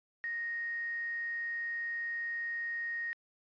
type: tone with quantisation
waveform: sine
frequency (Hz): 1865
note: A#6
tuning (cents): 0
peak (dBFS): -34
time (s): 0.24-3.13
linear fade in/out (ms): 0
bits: 9
effects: resampled to 11025 Hz